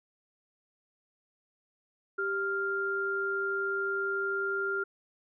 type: tone pair together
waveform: sine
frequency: 392 / 1396.9 Hz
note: G4 / F6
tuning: 0 / 0 cents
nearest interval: octave + minor seventh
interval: 2200 cents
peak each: -33 / -30 dBFS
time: 2.18-4.84 s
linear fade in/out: 10 ms
effects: none